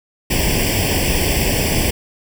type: noise with comb filter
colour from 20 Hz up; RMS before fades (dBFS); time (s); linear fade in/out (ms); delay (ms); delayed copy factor
pink; -17; 0.3-1.91; 10; 0.38; +1
effects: none